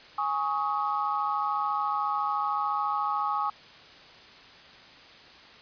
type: chord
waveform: sine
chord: Ab suspended fourth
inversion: none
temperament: equal with one note detuned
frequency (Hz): 830.6 / 1108.7 / 1262.6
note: Ab5 / Db6 / Eb6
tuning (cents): 0 / 0 / +25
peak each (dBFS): -30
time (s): 0.18-3.5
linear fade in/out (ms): 5
effects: white hiss -50 dBFS RMS until 5.61 s + resampled to 11025 Hz